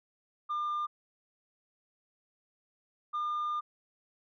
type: tone pair in turn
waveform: sine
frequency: 1201 / 1206.8 Hz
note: D6 / D6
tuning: +38 / +47 cents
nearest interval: unison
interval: 9 cents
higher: second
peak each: -28 dBFS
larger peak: neither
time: 0.49-0.87 / 3.13-3.61 s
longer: second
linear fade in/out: 20 ms
effects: tanh soft clip ceiling -29 dBFS